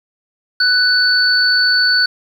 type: tone pair together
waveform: sine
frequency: 1491 / 4473 Hz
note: F#6 / C#8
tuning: +13 / +15 cents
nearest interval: octave + perfect fifth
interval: 1902 cents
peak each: -13 dBFS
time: 0.6-2.06 s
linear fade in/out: 5 ms
effects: 7-bit